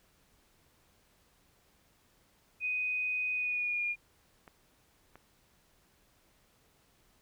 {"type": "tone with pitch glide", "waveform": "sine", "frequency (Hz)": [2496, 2421], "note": ["D#7", "D#7"], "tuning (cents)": [5, -48], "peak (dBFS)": -30, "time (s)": [2.6, 3.96], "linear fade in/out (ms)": 50, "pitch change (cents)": -53, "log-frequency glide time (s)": [3.34, 3.84]}
{"type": "clicks", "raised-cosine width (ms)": 0.5, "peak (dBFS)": -36, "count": 2, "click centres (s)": [4.478, 5.156]}
{"effects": ["pink hiss -68 dBFS RMS until 7.21 s"]}